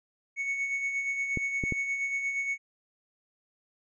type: tone with tremolo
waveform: triangle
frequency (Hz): 2217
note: C#7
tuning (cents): 0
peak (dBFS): -25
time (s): 0.36-2.58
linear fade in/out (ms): 50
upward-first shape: sine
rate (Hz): 8.5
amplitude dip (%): 45
type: clicks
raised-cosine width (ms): 3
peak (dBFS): -18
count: 3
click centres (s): 1.373 / 1.638 / 1.723
effects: resampled to 16000 Hz